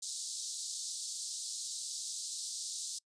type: band-pass noise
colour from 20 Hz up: white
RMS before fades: -41 dBFS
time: 0.02-2.99 s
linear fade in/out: 10 ms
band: 3900 to 9000 Hz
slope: 48 dB/octave
effects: noise-tail reverb RT60 0.1 s tail -26 dB re dry + resampled to 22050 Hz